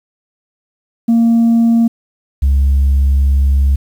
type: tone pair in turn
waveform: sine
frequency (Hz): 231 / 68.68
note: A#3 / C#2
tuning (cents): -16 / -15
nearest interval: octave + major sixth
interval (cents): 2099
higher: first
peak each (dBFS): -5 / -6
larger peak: first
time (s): 1.08-1.88 / 2.42-3.76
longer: second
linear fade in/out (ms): 10
effects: tanh soft clip ceiling -6 dBFS + 7-bit